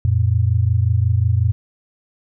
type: tone pair together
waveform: sine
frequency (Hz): 89.57 / 115.1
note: F2 / A#2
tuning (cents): +44 / -22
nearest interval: major third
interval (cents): 434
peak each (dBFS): -16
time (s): 0.05-1.52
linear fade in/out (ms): 0
effects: none